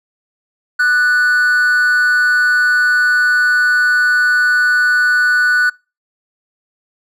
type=tone with amplitude modulation; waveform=triangle; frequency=1480 Hz; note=F#6; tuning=in tune; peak=-6 dBFS; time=0.79-5.7 s; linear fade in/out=10 ms; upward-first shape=sine; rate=280 Hz; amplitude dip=45%; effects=noise-tail reverb RT60 0.3 s tail -26 dB re dry